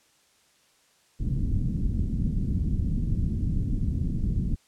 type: low-pass noise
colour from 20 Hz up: pink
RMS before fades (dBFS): -26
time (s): 1.19-4.56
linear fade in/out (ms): 20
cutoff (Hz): 230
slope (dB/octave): 24
effects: white hiss -63 dBFS RMS until 4.67 s + low-pass 9000 Hz 12 dB/octave